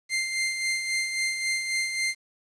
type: tone with tremolo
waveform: sawtooth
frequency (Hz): 2093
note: C7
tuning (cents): 0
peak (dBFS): -20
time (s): 0.09-2.15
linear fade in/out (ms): 50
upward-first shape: sine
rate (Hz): 3.7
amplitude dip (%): 50
effects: resampled to 24000 Hz + 9-bit